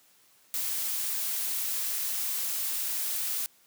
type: noise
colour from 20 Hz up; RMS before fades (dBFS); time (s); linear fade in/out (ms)
blue; -31; 0.54-3.46; 0
effects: white hiss -62 dBFS RMS until 3.66 s + high-pass 100 Hz 12 dB/octave